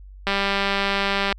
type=click train; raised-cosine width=0.3 ms; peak=-6 dBFS; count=210; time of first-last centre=0.27-1.326 s; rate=198 Hz; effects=added 48 Hz sine -39 dBFS peak until 1.38 s